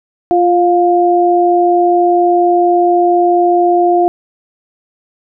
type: tone pair together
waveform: sine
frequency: 349.2 / 704.9 Hz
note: F4 / F5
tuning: 0 / +16 cents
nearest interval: octave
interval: 1216 cents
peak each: -10 dBFS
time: 0.31-4.08 s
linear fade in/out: 0 ms
effects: none